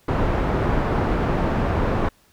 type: low-pass noise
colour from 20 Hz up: pink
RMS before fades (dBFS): -21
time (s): 0.08-2.09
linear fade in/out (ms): 5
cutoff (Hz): 1200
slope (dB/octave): 12
effects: pink hiss -58 dBFS RMS until 2.32 s